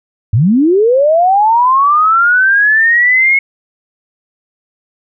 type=linear sweep; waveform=sine; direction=up; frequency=92.5 to 2189 Hz; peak=-6 dBFS; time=0.33-3.39 s; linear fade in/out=5 ms; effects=none